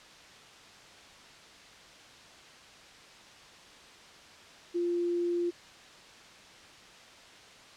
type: tone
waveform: sine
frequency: 347.4 Hz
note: F4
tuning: 9 cents flat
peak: -27 dBFS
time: 4.74-5.51 s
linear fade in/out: 20 ms
effects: white hiss -52 dBFS RMS until 7.76 s + low-pass 5000 Hz 12 dB/octave